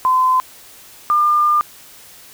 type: tone pair in turn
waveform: sine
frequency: 1025 / 1201.8 Hz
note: C6 / D6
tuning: -36 / +40 cents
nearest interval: minor third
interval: 276 cents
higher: second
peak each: -11 dBFS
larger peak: neither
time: 0.05-0.4 / 1.1-1.61 s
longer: second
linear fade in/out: 0 ms
effects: white hiss -42 dBFS RMS until 2.33 s